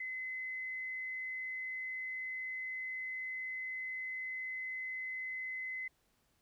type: tone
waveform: sine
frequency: 2039 Hz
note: C7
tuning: 45 cents flat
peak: -38 dBFS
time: 0-5.88 s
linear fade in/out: 5 ms
effects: pink hiss -75 dBFS RMS until 6.41 s